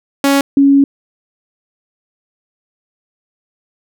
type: tone pair in turn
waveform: sawtooth / sine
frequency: 278 / 278 Hz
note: C#4 / C#4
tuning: +5 / +5 cents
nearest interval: unison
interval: 0 cents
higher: neither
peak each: -5 dBFS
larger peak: neither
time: 0.24-0.41 / 0.57-0.84 s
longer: second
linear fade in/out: 2 ms
effects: none